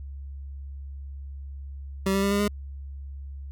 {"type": "tone with pitch steps", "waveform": "25% pulse", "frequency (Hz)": [192.9, 196.05, 199.24, 202.5, 205.8], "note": ["G3", "G3", "G3", "G#3", "G#3"], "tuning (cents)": [-28, 0, 28, -43, -16], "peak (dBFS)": -18, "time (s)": [2.06, 2.48], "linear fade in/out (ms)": 5, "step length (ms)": 84, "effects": ["added 69 Hz sine -35 dBFS peak until 3.51 s"]}